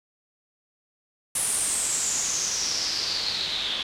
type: noise with low-pass filter sweep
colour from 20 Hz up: white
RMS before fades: -27 dBFS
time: 1.35-3.83 s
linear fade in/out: 5 ms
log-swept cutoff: 10000 to 3400 Hz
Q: 6.6
effects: none